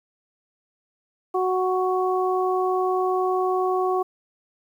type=harmonic tone; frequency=370.4 Hz; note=F#4; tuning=2 cents sharp; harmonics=1 / 2 / 3; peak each=-22 / -25 / -27 dBFS; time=1.34-4.03 s; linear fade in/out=10 ms; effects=9-bit